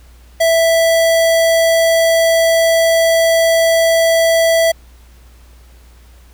square tone, 659.3 Hz, E5, in tune, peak -10 dBFS, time 0.4-4.72 s, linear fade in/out 10 ms, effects added 60 Hz sine -40 dBFS peak until 6.33 s + pink hiss -50 dBFS RMS until 6.33 s

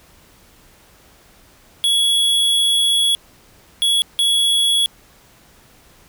square tone bursts at uneven times, 3361 Hz, G#7, 20 cents sharp, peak -14 dBFS, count 3, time 1.84-3.15 / 3.82-4.02 / 4.19-4.86 s, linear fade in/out 0 ms, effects pink hiss -50 dBFS RMS until 6.08 s

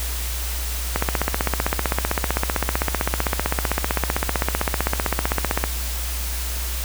click train, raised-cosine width 0.5 ms, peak -4 dBFS, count 74, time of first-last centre 0.96-5.639 s, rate 15.6 Hz, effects added 60 Hz sine -25 dBFS peak until 6.84 s + white hiss -30 dBFS RMS until 6.84 s

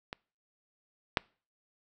clicks, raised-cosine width 0.3 ms, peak -21 / -8 dBFS, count 2, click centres 0.129 / 1.172 s, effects noise-tail reverb RT60 0.4 s tail -26 dB re dry

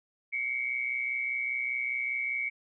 sine tone pair together, 2156 / 2281 Hz, C#7 / C#7, -49 / +49 cents, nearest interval minor second, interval 98 cents, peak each -33 / -31 dBFS, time 0.32-2.5 s, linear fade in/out 20 ms, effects none

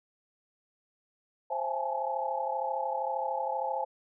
sine tone cluster, 528 / 674 / 801 / 843 / 876 Hz, C5 / E5 / G5 / G#5 / A5, +16 / +38 / +37 / +26 / -8 cents, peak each -35 / -38 / -39 / -33 / -37 dBFS, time 1.5-3.85 s, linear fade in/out 10 ms, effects none

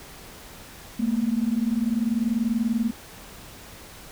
sine tone pair together, 218.4 / 238.7 Hz, A3 / A#3, -13 / +41 cents, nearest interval major second, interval 154 cents, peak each -24 dBFS, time 0.99-2.91 s, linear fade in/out 10 ms, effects pink hiss -44 dBFS RMS until 4.11 s

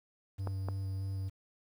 triangle tone with vibrato, 96.4 Hz, G2, 28 cents flat, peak -32 dBFS, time 0.38-1.3 s, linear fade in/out 20 ms, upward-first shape square, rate 3.2 Hz, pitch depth 10 cents each way
clicks, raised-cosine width 1 ms, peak -24 dBFS, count 2, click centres 0.473 / 0.686 s
effects 10-bit

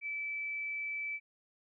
sine tone, 2312 Hz, D7, 28 cents flat, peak -35 dBFS, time 0.01-1.2 s, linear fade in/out 50 ms, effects none

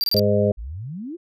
square tone bursts, 4699 Hz, D8, in tune, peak -19 dBFS, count 4, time 0.01-0.194 s, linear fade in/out 0 ms, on 28 ms, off 24 ms
harmonic tone, 102.8 Hz, G#2, 17 cents flat, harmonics 1 / 2 / 4 / 5 / 6, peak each -22 / -22 / -22 / -22 / -22 dBFS, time 0.14-0.52 s, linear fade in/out 5 ms
sine exponential sweep, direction up, 47.98 to 367.9 Hz, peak -29 dBFS, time 0.57-1.17 s, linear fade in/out 20 ms
effects none

